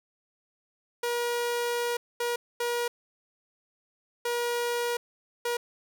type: tone bursts at uneven times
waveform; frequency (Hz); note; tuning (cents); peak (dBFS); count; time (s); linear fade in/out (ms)
sawtooth; 478.4; A#4; +45; -23; 5; 1.03-1.97 / 2.2-2.36 / 2.6-2.88 / 4.25-4.97 / 5.45-5.57; 5
effects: none